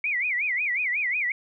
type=tone with vibrato; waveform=sine; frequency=2201 Hz; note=C#7; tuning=13 cents flat; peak=-23 dBFS; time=0.04-1.32 s; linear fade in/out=2 ms; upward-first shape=sine; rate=5.5 Hz; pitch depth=230 cents each way; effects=none